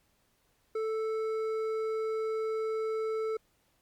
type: tone with hard clipping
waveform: triangle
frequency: 440 Hz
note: A4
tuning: in tune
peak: -31 dBFS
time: 0.75-3.37 s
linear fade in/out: 5 ms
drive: 11 dB
effects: pink hiss -71 dBFS RMS until 3.81 s + MP3 96 kbps